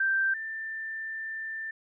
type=tone pair in turn; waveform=sine; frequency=1568 / 1781.5 Hz; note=G6 / A6; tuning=0 / +21 cents; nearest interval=major second; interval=221 cents; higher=second; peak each=-23 / -33 dBFS; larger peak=first; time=0-0.34 / 0.34-1.71 s; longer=second; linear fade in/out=5 ms; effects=none